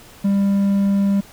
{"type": "tone", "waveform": "triangle", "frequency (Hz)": 198.6, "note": "G3", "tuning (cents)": 23, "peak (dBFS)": -12, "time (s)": [0.24, 1.21], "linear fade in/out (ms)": 10, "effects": ["pink hiss -44 dBFS RMS until 1.32 s"]}